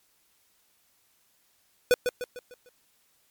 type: tone with echo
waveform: square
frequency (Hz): 493.9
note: B4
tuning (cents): 0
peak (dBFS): -17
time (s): 1.91-1.94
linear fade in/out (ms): 0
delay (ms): 150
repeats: 5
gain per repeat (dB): -7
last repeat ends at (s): 2.69
effects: white hiss -67 dBFS RMS until 3.3 s + MP3 96 kbps